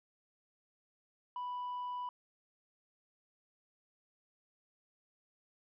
sine tone with tanh clipping, 987.8 Hz, B5, in tune, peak -38 dBFS, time 1.36-2.09 s, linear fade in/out 2 ms, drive 1 dB, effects none

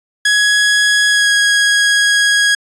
sawtooth tone with pitch glide, 1672 to 1652.8 Hz, G#6 to G#6, +11 to -9 cents, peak -6 dBFS, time 0.25-2.55 s, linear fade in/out 5 ms, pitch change -20 cents, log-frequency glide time 1.09-1.3 s, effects resampled to 22050 Hz

